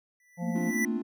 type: tone with exponential growth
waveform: square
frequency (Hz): 1975.5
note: B6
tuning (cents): 0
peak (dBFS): -26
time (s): 0.2-0.85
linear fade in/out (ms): 2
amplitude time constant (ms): 140
type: harmonic tone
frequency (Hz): 174.3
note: F3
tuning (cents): -3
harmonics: 1 / 3 / 4 / 5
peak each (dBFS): -31 / -41 / -43 / -45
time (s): 0.37-0.72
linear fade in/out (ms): 50
type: tone with tremolo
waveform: sine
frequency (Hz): 228.2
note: A#3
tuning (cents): -37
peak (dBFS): -26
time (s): 0.41-1.03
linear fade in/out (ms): 50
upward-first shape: sine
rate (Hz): 15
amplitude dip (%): 70
type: chord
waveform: triangle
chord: D minor seventh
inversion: second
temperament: equal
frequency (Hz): 220 / 261.6 / 293.7 / 349.2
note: A3 / C4 / D4 / F4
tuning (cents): 0 / 0 / 0 / 0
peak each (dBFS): -36 / -35 / -34 / -34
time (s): 0.55-1.02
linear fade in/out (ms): 5
effects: none